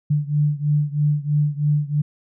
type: beating tone pair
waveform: sine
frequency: 146.83 / 149.93 Hz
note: D3 / D3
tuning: 0 / +36 cents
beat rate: 3.1 Hz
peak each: -19 / -21 dBFS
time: 0.1-2.02 s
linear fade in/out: 10 ms
effects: none